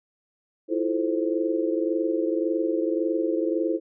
sine chord, F major seventh, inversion third, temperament just, 327.4 / 349.2 / 436.5 / 523.8 Hz, E4 / F4 / A4 / C5, -12 / 0 / -14 / +2 cents, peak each -25 / -29 / -29 / -29 dBFS, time 0.68-3.8 s, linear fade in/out 50 ms, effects none

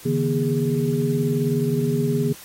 sine tone cluster, 139.7 / 158.7 / 239.6 / 410.1 Hz, C#3 / D#3 / A#3 / G#4, +14 / +35 / +48 / -22 cents, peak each -24 dBFS, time 0.05-2.33 s, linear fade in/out 10 ms, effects white hiss -43 dBFS RMS until 2.44 s + AAC 48 kbps

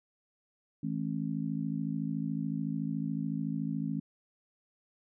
harmonic tone, 53.8 Hz, A1, 38 cents flat, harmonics 3 / 4 / 5, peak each -35 / -35 / -36 dBFS, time 0.83-4 s, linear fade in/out 5 ms, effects none

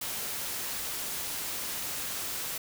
white noise, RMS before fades -35 dBFS, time 0.01-2.58 s, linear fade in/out 5 ms, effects none

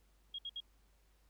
sine tone bursts, 3275 Hz, G#7, 25 cents flat, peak -40 dBFS, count 3, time 0.34-0.604 s, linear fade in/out 5 ms, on 46 ms, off 63 ms, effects added 50 Hz sine -67 dBFS peak until 1.29 s + pink hiss -75 dBFS RMS until 1.29 s

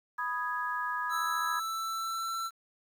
sine chord, G# minor, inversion first, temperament equal, 987.8 / 1244.5 / 1661.2 Hz, B5 / D#6 / G#6, 0 / 0 / 0 cents, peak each -35 dBFS, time 0.18-1.6 s, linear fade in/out 10 ms
square tone with pitch glide, 1318.5 to 1341.5 Hz, E6 to E6, 0 to +30 cents, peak -33 dBFS, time 1.09-2.51 s, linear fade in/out 50 ms, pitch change +30 cents, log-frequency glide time 1.58-2.28 s
effects 10-bit

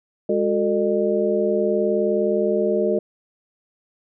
sine tone cluster, 205.9 / 365.6 / 444.9 / 606 Hz, G#3 / F#4 / A4 / D#5, -15 / -21 / +19 / -46 cents, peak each -25 / -22 / -22 / -23 dBFS, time 0.29-2.99 s, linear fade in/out 5 ms, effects none

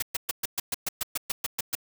white noise bursts, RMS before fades -28 dBFS, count 13, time 0-1.752 s, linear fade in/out 5 ms, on 24 ms, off 120 ms, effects none

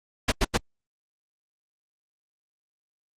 pink noise bursts, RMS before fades -20 dBFS, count 3, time 0.28-0.577 s, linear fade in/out 10 ms, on 41 ms, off 87 ms, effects low-pass 7000 Hz 12 dB/octave + Opus 48 kbps

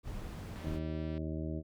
brown noise, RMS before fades -42 dBFS, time 0.03-0.8 s, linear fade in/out 50 ms
click train, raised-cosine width 0.3 ms, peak -39 dBFS, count 121, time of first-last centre 0.56-1.179 s, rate 194 Hz
harmonic tone, 78.5 Hz, D#2, 16 cents sharp, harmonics 1 / 2 / 3 / 4 / 5 / 7 / 8, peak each -39 / -40 / -44 / -41 / -47 / -50 / -48 dBFS, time 0.62-1.63 s, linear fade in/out 50 ms
effects none

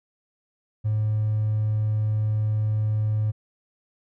triangle tone with hard clipping, 107.3 Hz, A2, 43 cents flat, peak -21 dBFS, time 0.84-3.32 s, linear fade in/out 20 ms, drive 4 dB, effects none

